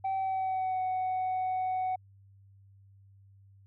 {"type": "tone with pitch glide", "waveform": "sine", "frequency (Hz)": [770, 744.6], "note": ["G5", "F#5"], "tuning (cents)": [-31, 11], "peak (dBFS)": -26, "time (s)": [0.04, 1.96], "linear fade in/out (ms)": 10, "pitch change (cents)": -58, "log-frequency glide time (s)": [0.14, 0.81], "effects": ["tanh soft clip ceiling -27 dBFS", "added 98 Hz sine -55 dBFS peak until 3.66 s"]}